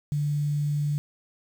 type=tone with quantisation; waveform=sine; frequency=146.83 Hz; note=D3; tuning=in tune; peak=-23 dBFS; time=0.12-0.98 s; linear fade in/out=0 ms; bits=8; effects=none